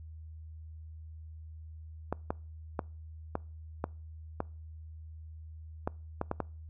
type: clicks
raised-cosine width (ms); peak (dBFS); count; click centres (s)
1; -17; 10; 2.126 / 2.305 / 2.792 / 3.354 / 3.841 / 4.404 / 5.875 / 6.214 / 6.314 / 6.403
effects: noise-tail reverb RT60 0.4 s tail -25 dB re dry + added 79 Hz sine -44 dBFS peak until 6.69 s